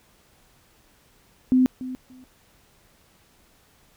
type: tone with echo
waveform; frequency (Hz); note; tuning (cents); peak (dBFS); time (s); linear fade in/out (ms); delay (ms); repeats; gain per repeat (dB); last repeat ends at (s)
sine; 255.9; C4; -38; -14; 1.52-1.66; 0; 290; 2; -15; 2.24
effects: pink hiss -59 dBFS RMS until 3.96 s